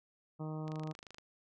harmonic tone, 155.56 Hz, D#3, in tune, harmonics 1 / 2 / 3 / 4 / 5 / 6 / 7 / 8, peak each -39 / -45 / -49 / -51 / -53 / -55 / -56 / -57 dBFS, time 0.39-0.93 s, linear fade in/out 20 ms
click train, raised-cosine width 0.2 ms, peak -33 dBFS, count 14, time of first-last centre 0.68-1.184 s, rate 25.8 Hz
effects none

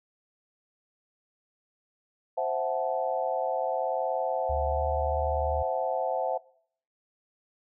sine chord, F# half-diminished seventh, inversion second, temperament equal with one note detuned, 523.3 / 659.3 / 740 / 870.4 Hz, C5 / E5 / F#5 / A5, 0 / 0 / 0 / -19 cents, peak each -31 / -30 / -31 / -34 dBFS, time 2.37-6.38 s, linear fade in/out 10 ms
sine tone with pitch glide, 72.6 to 74.77 Hz, D2 to D2, -19 to +32 cents, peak -30 dBFS, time 4.49-5.63 s, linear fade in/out 10 ms, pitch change +51 cents, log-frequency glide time 4.72-4.84 s
effects noise-tail reverb RT60 0.6 s tail -22 dB re dry

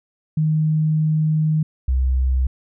sine tone pair in turn, 155.56 / 64.58 Hz, D#3 / C2, 0 / -22 cents, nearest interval octave + minor third, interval 1522 cents, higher first, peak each -15 dBFS, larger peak neither, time 0.37-1.63 / 1.88-2.47 s, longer first, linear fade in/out 5 ms, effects none

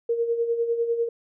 sine tone with tremolo, 466.2 Hz, A#4, in tune, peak -19 dBFS, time 0.09-1.09 s, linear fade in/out 5 ms, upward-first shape sine, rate 10 Hz, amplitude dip 60%, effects none

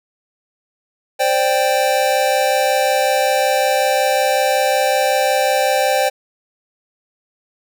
square chord, C suspended second, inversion none, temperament just, 523.3 / 588.7 / 784.9 Hz, C5 / D5 / G5, 0 / +4 / +2 cents, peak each -19 / -20 / -18 dBFS, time 1.19-6.1 s, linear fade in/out 20 ms, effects none

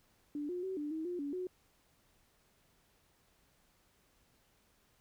sine tone with pitch steps, 293 / 357.6 / 378.8 / 295.6 / 317.8 / 354.5 / 285.1 / 365.9 Hz, D4 / F4 / F#4 / D4 / D#4 / F4 / C#4 / F#4, -4 / +41 / +41 / +11 / +37 / +26 / +49 / -19 cents, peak -36 dBFS, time 0.35-1.47 s, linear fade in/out 2 ms, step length 140 ms, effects pink hiss -71 dBFS RMS until 5 s

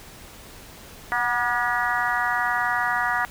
harmonic tone with a mistuned harmonic, 240.8 Hz, B3, 44 cents flat, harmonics 3 / 4 / 5 / 6 / 7 / 8, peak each -28 / -28 / -28 / -28 / -28 / -28 dBFS, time 1.12-3.25 s, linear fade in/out 0 ms, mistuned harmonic 3, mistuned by +34 cents, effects pink hiss -44 dBFS RMS until 3.3 s

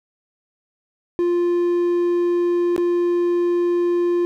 triangle tone with dropouts, 349.2 Hz, F4, in tune, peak -14 dBFS, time 1.19-4.25 s, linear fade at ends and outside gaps 0 ms, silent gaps 2.763-2.779 s, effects none

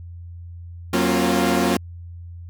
sawtooth chord, Gb major seventh, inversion none, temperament equal with one note detuned, 185 / 233.1 / 270.2 / 349.2 Hz, Gb3 / Bb3 / Db4 / F4, 0 / 0 / -44 / 0 cents, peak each -19 dBFS, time 0.93-1.77 s, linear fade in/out 5 ms, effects added 86 Hz sine -34 dBFS peak until 2.49 s

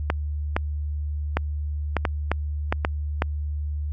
clicks, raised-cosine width 0.5 ms, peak -6 dBFS, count 9, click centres 0.101 / 0.565 / 1.37 / 1.967 / 2.052 / 2.316 / 2.725 / 2.849 / 3.221 s, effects added 74 Hz sine -25 dBFS peak until 3.92 s

